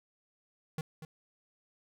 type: tone with echo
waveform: square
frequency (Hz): 157.3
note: D#3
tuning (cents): +19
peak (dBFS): -34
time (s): 0.78-0.81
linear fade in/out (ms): 2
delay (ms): 240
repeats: 1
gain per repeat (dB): -10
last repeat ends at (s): 1.05
effects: none